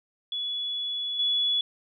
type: tone with level steps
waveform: sine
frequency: 3405 Hz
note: G#7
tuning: 42 cents sharp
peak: -28 / -22 dBFS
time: 0.32-1.61 s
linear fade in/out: 2 ms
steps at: 1.19 s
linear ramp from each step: 5 ms
effects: none